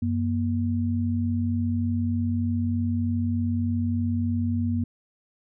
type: tone pair together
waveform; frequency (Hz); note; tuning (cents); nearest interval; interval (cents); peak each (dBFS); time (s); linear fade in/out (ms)
sine; 94.3 / 237.6; F#2 / A#3; +33 / +33; octave + major third; 1600; -25 / -25; 0.02-4.84; 5
effects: none